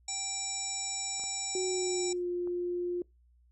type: harmonic tone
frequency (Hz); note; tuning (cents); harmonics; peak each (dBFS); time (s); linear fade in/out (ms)
782; G5; -4; 1 / 3 / 5 / 7 / 9 / 10; -45 / -46 / -44 / -41 / -38 / -38; 0.08-2.13; 5
type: clicks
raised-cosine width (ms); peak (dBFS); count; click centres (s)
1; -37; 3; 1.197 / 1.238 / 2.474
type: tone with pitch glide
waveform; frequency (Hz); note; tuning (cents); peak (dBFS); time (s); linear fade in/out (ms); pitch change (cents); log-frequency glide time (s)
sine; 370 to 353.1; F#4 to F4; 0 to +19; -30; 1.55-3.02; 2; -81; 1.67-2.28
effects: noise-tail reverb RT60 0.2 s tail -24 dB re dry + added 60 Hz sine -61 dBFS peak until 3.51 s